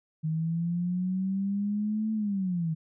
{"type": "linear two-way sweep", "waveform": "sine", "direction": "up then down", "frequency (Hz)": [155.8, 220, 155.8], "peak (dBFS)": -26, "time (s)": [0.23, 2.75], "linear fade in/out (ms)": 20, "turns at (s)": 2.13, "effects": []}